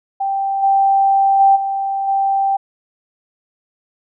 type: tone with level steps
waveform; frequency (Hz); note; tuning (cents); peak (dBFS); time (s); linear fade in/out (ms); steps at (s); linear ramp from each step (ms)
sine; 784; G5; 0; -16 / -10 / -7 / -17 / -13; 0.2-2.57; 10; 0.62 / 1.39 / 1.55 / 2.07; 20
effects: none